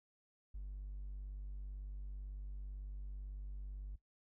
triangle tone, 49 Hz, G1, in tune, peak -40 dBFS, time 0.54-3.96 s, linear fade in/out 10 ms, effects noise-tail reverb RT60 0.1 s tail -17 dB re dry + tanh soft clip ceiling -38 dBFS

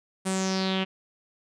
sawtooth tone with low-pass filter sweep, 189.7 Hz, F#3, 43 cents sharp, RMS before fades -27 dBFS, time 0.25-0.85 s, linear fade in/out 20 ms, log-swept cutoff 9400 to 2800 Hz, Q 4.9, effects none

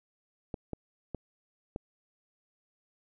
clicks, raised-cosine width 2 ms, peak -22 dBFS, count 4, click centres 0.542 / 0.733 / 1.147 / 1.761 s, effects none

